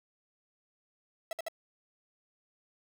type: tone bursts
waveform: 45% pulse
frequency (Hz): 656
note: E5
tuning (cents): -9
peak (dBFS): -34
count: 3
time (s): 1.31-1.484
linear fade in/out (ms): 2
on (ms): 20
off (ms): 57
effects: none